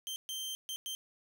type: tone bursts at uneven times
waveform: sawtooth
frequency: 3136 Hz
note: G7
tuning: in tune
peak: -34 dBFS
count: 4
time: 0.07-0.16 / 0.29-0.55 / 0.69-0.76 / 0.86-0.95 s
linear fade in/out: 0 ms
effects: none